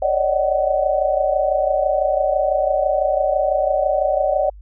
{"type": "tone cluster", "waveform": "sine", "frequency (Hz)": [561, 593, 619, 752], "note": ["C#5", "D5", "D#5", "F#5"], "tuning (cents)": [21, 17, -9, 28], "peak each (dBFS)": -21, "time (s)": [0.02, 4.5], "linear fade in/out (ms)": 5, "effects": ["added 50 Hz sine -37 dBFS peak until 4.61 s"]}